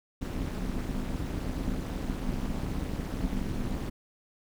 brown noise with amplitude modulation, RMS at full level -28 dBFS, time 0.21-3.9 s, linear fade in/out 10 ms, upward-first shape sine, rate 222 Hz, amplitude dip 100%, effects none

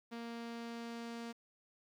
sawtooth tone with low-pass filter sweep, 233.1 Hz, A#3, in tune, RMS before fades -45 dBFS, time 0.11-1.33 s, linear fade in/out 20 ms, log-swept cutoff 4400 to 6700 Hz, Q 0.92, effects 11-bit

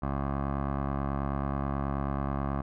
15% pulse tone with low-pass filter, 69.3 Hz, C#2, in tune, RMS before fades -31 dBFS, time 0.02-2.62 s, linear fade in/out 10 ms, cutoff 1100 Hz, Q 2.4, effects none

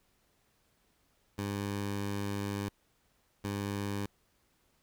15% pulse tone bursts at uneven times, 100.8 Hz, G2, 49 cents sharp, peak -27 dBFS, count 2, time 1.38-2.69 / 3.44-4.06 s, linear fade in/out 5 ms, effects pink hiss -72 dBFS RMS until 4.82 s

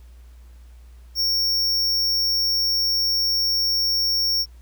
square tone, 5500 Hz, F8, 27 cents flat, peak -19 dBFS, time 1.15-4.46 s, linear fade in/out 50 ms, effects added 60 Hz sine -42 dBFS peak until 4.61 s + pink hiss -60 dBFS RMS until 4.61 s

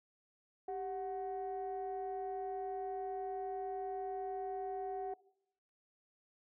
sine tone pair together, 392 / 740.9 Hz, G4 / F#5, 0 / +2 cents, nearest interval major seventh, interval 1102 cents, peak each -40 / -39 dBFS, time 0.68-5.14 s, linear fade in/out 5 ms, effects noise-tail reverb RT60 0.8 s tail -21 dB re dry + tanh soft clip ceiling -33 dBFS

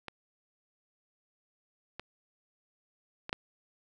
clicks, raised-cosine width 0.3 ms, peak -23 / -23 / -22 / -14 dBFS, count 4, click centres 0.083 / 1.996 / 3.294 / 3.329 s, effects none

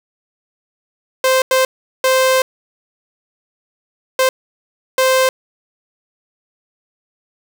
sawtooth tone bursts at uneven times, 521 Hz, C5, 7 cents flat, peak -7 dBFS, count 5, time 1.24-1.42 / 1.51-1.65 / 2.04-2.42 / 4.19-4.29 / 4.98-5.29 s, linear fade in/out 2 ms, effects none

